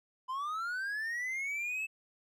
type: linear sweep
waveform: triangle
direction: up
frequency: 1004 to 2637 Hz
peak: -32 dBFS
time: 0.28-1.87 s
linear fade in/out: 20 ms
effects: none